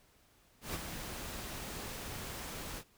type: noise with ADSR envelope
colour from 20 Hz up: pink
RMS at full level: -38 dBFS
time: 0.61-2.84 s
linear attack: 130 ms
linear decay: 40 ms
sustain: -5 dB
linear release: 66 ms
effects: pink hiss -67 dBFS RMS until 2.97 s